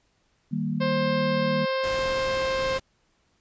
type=chord; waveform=sine; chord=Eb major; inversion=none; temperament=equal; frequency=155.56 / 196 / 233.1 Hz; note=Eb3 / G3 / Bb3; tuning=0 / 0 / 0 cents; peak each=-29 dBFS; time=0.51-1.66 s; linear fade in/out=20 ms
type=harmonic tone; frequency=528 Hz; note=C5; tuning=16 cents sharp; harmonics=1 / 2 / 3 / 4 / 5 / 6 / 7 / 8 / 9 / 10; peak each=-25 / -31 / -35 / -37 / -39 / -41 / -42 / -43 / -44 / -45 dBFS; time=0.8-2.79 s; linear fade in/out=20 ms
type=noise; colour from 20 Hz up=pink; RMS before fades=-36 dBFS; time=1.83-2.8 s; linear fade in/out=10 ms
effects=pink hiss -68 dBFS RMS until 3.4 s + resampled to 16000 Hz